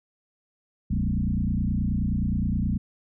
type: tone with frequency modulation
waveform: sine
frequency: 132.8 Hz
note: C3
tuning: 26 cents sharp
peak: -22 dBFS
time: 0.9-2.78 s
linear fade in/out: 10 ms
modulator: 29.5 Hz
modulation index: 3.4
effects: none